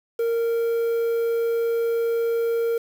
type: tone with quantisation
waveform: triangle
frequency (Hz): 462.8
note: A#4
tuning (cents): -13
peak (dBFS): -18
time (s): 0.19-2.78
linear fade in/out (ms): 5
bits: 7
effects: none